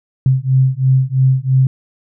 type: beating tone pair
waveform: sine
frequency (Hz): 130 / 133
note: C3 / C3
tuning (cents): -11 / +29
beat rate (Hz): 3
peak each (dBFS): -13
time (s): 0.26-1.67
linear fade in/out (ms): 2
effects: none